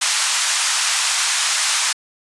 white band-pass noise, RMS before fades -19 dBFS, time 0.01-1.93 s, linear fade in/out 10 ms, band 890 to 8800 Hz, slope 24 dB/octave, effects resampled to 24000 Hz

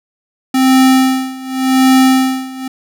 square tone with tremolo, 261.6 Hz, C4, in tune, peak -6 dBFS, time 0.54-2.68 s, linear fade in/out 5 ms, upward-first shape sine, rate 0.88 Hz, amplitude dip 90%, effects none

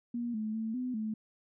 sine tone with pitch steps, 238.1 / 216.3 / 222.2 / 251.9 / 217.3 Hz, A#3 / A3 / A3 / B3 / A3, +37 / -29 / +17 / +34 / -21 cents, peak -32 dBFS, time 0.14-1.14 s, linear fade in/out 5 ms, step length 200 ms, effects none

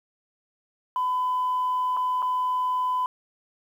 sine tone with dropouts, 1006 Hz, B5, 32 cents sharp, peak -21 dBFS, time 0.96-3.06 s, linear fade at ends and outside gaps 1 ms, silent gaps 1.967-1.971 / 2.221-2.226 s, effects tanh soft clip ceiling -19 dBFS + 9-bit

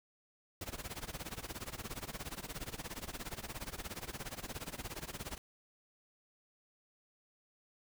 pink noise with tremolo, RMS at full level -41 dBFS, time 0.61-5.38 s, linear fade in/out 2 ms, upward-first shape sine, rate 17 Hz, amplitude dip 90%, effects none

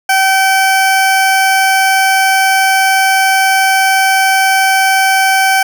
20% pulse tone, 769 Hz, G5, 33 cents flat, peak -3 dBFS, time 0.09-5.63 s, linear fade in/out 5 ms, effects none

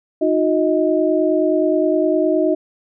sine tone cluster, 311.1 / 360.7 / 629 Hz, D#4 / F#4 / D#5, 0 / -44 / +19 cents, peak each -18 dBFS, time 0.21-2.55 s, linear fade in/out 10 ms, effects none

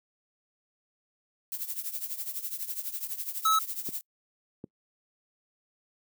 violet noise with tremolo, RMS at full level -32 dBFS, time 1.52-4.01 s, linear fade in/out 0 ms, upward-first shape triangle, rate 12 Hz, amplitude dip 85%
square tone, 1297 Hz, E6, 28 cents flat, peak -22 dBFS, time 3.45-3.59 s, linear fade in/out 5 ms
clicks, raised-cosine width 3 ms, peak -23 dBFS, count 2, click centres 3.889 / 4.641 s
effects noise-tail reverb RT60 0.1 s tail -26 dB re dry + high-pass 200 Hz 12 dB/octave

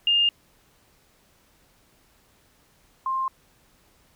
sine tone pair in turn, 2819 / 1055.9 Hz, F7 / C6, +16 / +15 cents, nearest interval octave + perfect fourth, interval 1701 cents, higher first, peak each -17 / -23 dBFS, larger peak first, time 0.07-0.29 / 3.06-3.28 s, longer neither, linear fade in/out 2 ms, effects pink hiss -61 dBFS RMS until 4.15 s

